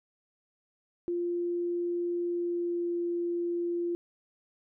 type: tone with pitch glide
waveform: sine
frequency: 348 to 345.6 Hz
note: F4 to F4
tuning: -6 to -18 cents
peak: -28 dBFS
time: 1.08-3.95 s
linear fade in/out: 0 ms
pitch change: -12 cents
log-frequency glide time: 2.23-2.99 s
effects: none